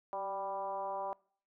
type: tone with frequency modulation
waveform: sine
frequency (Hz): 784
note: G5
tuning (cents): 0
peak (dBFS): -35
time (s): 0.13-1.13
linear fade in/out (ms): 0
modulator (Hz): 199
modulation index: 1.4
effects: noise-tail reverb RT60 0.5 s tail -24 dB re dry